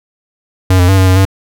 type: tone with pitch steps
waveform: square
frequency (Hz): 93.2 / 89.3 / 96.2 / 94.1 / 92.8 / 96.1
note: F#2 / F2 / G2 / F#2 / F#2 / G2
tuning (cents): +13 / +39 / -32 / +30 / +6 / -34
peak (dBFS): -6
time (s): 0.7-1.252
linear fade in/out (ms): 5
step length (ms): 92
effects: none